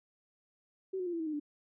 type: tone with pitch steps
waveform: sine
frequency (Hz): 380 / 364.1 / 348.9 / 334.3 / 320.3 / 306.9 / 294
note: F#4 / F#4 / F4 / E4 / E4 / D#4 / D4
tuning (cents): +46 / -28 / -2 / +24 / -50 / -24 / +2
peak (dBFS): -33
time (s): 0.93-1.399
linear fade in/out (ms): 10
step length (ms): 67
effects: none